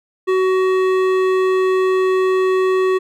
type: tone with hard clipping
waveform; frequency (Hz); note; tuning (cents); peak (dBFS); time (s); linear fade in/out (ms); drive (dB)
sine; 374.8; F#4; +22; -15; 0.27-2.99; 20; 13
effects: none